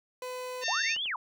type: tone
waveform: 30% pulse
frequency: 504 Hz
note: B4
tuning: 35 cents sharp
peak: -33 dBFS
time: 0.22-0.64 s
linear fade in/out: 2 ms
type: harmonic tone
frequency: 906 Hz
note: A#5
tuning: 50 cents flat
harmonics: 2 / 3 / 4 / 5 / 6 / 7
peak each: -33 / -35 / -36 / -37 / -38 / -38 dBFS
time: 0.61-0.97 s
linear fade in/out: 50 ms
type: linear two-way sweep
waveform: sine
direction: up then down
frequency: 627 to 3510 to 862 Hz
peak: -30 dBFS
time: 0.68-1.16 s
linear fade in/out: 2 ms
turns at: 1.04 s
type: clicks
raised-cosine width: 0.5 ms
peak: -32 / -36 dBFS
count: 2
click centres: 0.964 / 1.058 s
effects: none